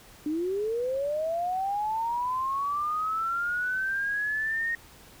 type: linear sweep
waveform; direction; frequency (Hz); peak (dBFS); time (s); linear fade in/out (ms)
sine; up; 292.7 to 1864.7; -26; 0.26-4.75; 2
effects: pink hiss -52 dBFS RMS until 5.2 s